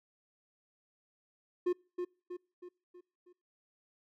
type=tone with echo; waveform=triangle; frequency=357.2 Hz; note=F4; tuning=39 cents sharp; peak=-25 dBFS; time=1.66-1.73 s; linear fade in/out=10 ms; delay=320 ms; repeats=5; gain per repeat=-6 dB; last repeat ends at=3.33 s; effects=noise-tail reverb RT60 0.4 s tail -26 dB re dry